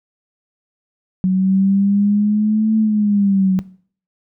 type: linear two-way sweep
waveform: sine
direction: up then down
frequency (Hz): 185 to 220 to 185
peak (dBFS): -12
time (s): 1.24-3.59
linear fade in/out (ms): 0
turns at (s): 2.76
effects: noise-tail reverb RT60 0.5 s tail -19 dB re dry